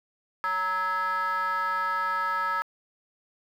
sine tone with frequency modulation, 1300 Hz, E6, 24 cents flat, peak -23 dBFS, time 0.44-2.62 s, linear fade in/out 0 ms, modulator 371 Hz, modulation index 1, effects tanh soft clip ceiling -22 dBFS + 9-bit

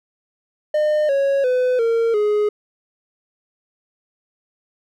triangle tone with pitch steps, 606 / 552.5 / 503.7 / 459.3 / 418.7 Hz, D#5 / C#5 / B4 / A#4 / G#4, -46 / -6 / +34 / -26 / +14 cents, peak -13 dBFS, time 0.74-2.49 s, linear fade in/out 5 ms, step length 350 ms, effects none

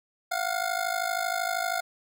25% pulse ring-modulated tone, 712 Hz, F5, 33 cents sharp, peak -20 dBFS, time 0.31-1.81 s, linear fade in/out 10 ms, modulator 26.4 Hz, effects none

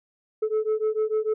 sine beating tone pair, 430 / 436.7 Hz, A4 / A4, -40 / -13 cents, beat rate 6.7 Hz, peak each -23 dBFS, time 0.42-1.34 s, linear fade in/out 10 ms, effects tanh soft clip ceiling -19 dBFS

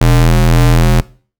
45% pulse ring-modulated tone, 82.41 Hz, E2, in tune, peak -3 dBFS, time 0.01-1.01 s, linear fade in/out 5 ms, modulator 42.2 Hz, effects noise-tail reverb RT60 0.4 s tail -20 dB re dry

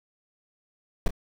brown noise with echo, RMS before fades -20 dBFS, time 1.06-1.08 s, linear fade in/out 2 ms, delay 27 ms, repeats 1, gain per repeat -12 dB, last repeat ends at 1.107 s, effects none

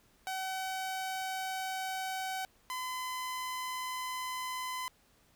sawtooth tone pair in turn, 758 / 1017.4 Hz, F#5 / C6, +42 / -49 cents, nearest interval perfect fourth, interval 509 cents, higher second, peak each -31 / -32 dBFS, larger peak first, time 0.27-2.45 / 2.7-4.88 s, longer neither, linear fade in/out 0 ms, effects pink hiss -67 dBFS RMS until 5.35 s

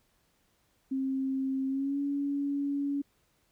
sine tone with pitch glide, 266.6 to 282.5 Hz, C4 to C#4, +33 to +33 cents, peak -28 dBFS, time 0.91-3.02 s, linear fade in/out 10 ms, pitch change +100 cents, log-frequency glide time 1.68-1.99 s, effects pink hiss -71 dBFS RMS until 3.51 s

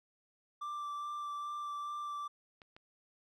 triangle tone with vibrato, 1174.7 Hz, D6, in tune, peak -36 dBFS, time 0.61-2.28 s, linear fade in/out 10 ms, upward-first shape sine, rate 2.4 Hz, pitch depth 11 cents each way
clicks, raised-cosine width 0.3 ms, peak -38 dBFS, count 2, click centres 2.618 / 2.765 s
effects none

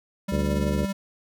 square tone with tremolo, 196 Hz, G3, in tune, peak -25 dBFS, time 0.28-0.93 s, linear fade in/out 10 ms, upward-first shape triangle, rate 18 Hz, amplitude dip 45%
harmonic tone, 72.7 Hz, D2, 17 cents flat, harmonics 1 / 2 / 3 / 4 / 5 / 6 / 7 / 8, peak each -27 / -30 / -32 / -33 / -34 / -35 / -35 / -36 dBFS, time 0.31-0.86 s, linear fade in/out 20 ms
effects none

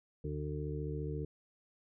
harmonic tone, 74.6 Hz, D2, 28 cents sharp, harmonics 1 / 2 / 4 / 5 / 6, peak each -41 / -39 / -45 / -46 / -43 dBFS, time 0.24-1.25 s, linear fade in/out 5 ms, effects none

